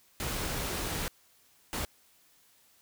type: noise bursts at uneven times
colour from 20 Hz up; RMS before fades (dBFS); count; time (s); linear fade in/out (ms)
pink; -34; 2; 0.2-1.08 / 1.73-1.85; 0
effects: white hiss -64 dBFS RMS until 2.81 s